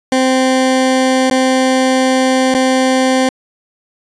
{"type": "tone with dropouts", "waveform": "20% pulse", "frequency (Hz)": 260, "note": "C4", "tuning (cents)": -11, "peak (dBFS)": -5, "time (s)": [0.12, 3.29], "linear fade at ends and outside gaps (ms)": 2, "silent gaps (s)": [[1.299, 1.311], [2.541, 2.547]], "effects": ["resampled to 22050 Hz"]}